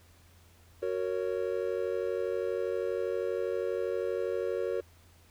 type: chord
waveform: triangle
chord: F# major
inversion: none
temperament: just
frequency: 370 / 462.5 / 555 Hz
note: F#4 / A#4 / C#5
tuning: 0 / -14 / +2 cents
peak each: -32 / -31 / -33 dBFS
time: 0.82-4.81 s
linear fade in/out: 10 ms
effects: added 85 Hz sine -58 dBFS peak until 5.3 s + pink hiss -62 dBFS RMS until 5.3 s